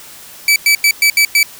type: tone bursts at uneven times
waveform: sawtooth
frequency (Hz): 2304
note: D7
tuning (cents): -34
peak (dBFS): -4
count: 6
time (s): 0.48-0.56 / 0.66-0.75 / 0.84-0.91 / 1.02-1.1 / 1.17-1.25 / 1.35-1.43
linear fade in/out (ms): 2
effects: white hiss -36 dBFS RMS until 1.59 s